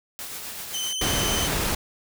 white noise with tremolo, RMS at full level -34 dBFS, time 0.19-0.93 s, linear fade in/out 0 ms, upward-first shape triangle, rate 7.8 Hz, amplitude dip 35%
25% pulse tone with vibrato, 3065 Hz, G7, 40 cents flat, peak -23 dBFS, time 0.73-1.48 s, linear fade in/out 20 ms, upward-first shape sine, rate 20 Hz, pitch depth 37 cents each way
pink noise, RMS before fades -25 dBFS, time 1.01-1.75 s, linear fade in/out 5 ms
effects none

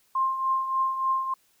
sine tone with tremolo, 1057 Hz, C6, 17 cents sharp, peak -20 dBFS, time 0.15-1.34 s, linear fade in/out 5 ms, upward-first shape triangle, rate 3.4 Hz, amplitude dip 65%, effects white hiss -65 dBFS RMS until 1.6 s

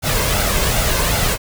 pink noise with flanger, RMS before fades -17 dBFS, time 0.02-1.38 s, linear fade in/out 50 ms, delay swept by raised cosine 1.4 to 1.94 ms, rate 2.6 Hz, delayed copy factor +0.5, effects none

